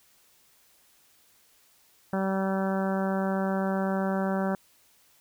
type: harmonic tone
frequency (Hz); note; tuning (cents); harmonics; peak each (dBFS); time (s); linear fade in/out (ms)
192.3; G3; -33; 1 / 2 / 3 / 4 / 5 / 6 / 7 / 8 / 9; -27 / -34 / -32 / -35 / -39 / -42 / -40 / -40 / -47; 2.13-4.55; 2
effects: white hiss -62 dBFS RMS until 5.2 s